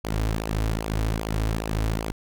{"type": "tone with flanger", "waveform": "sawtooth", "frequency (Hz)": 54.1, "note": "A1", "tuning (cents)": -29, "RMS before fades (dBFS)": -26, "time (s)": [0.04, 2.12], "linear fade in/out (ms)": 5, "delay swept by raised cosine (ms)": [0.51, 5.61], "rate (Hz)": 2.5, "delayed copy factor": -0.65, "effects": []}